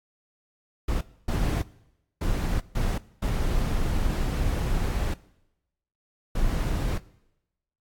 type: noise bursts at uneven times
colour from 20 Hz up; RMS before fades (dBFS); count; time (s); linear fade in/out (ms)
brown; -25; 6; 0.88-1.01 / 1.28-1.62 / 2.21-2.6 / 2.75-2.98 / 3.22-5.14 / 6.35-6.98; 5
effects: noise-tail reverb RT60 0.9 s tail -20 dB re dry + AAC 64 kbps